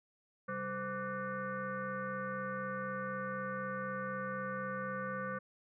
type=tone with frequency modulation; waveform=sine; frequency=842 Hz; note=G#5; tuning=24 cents sharp; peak=-36 dBFS; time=0.48-5.39 s; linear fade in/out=10 ms; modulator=324 Hz; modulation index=2.4; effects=none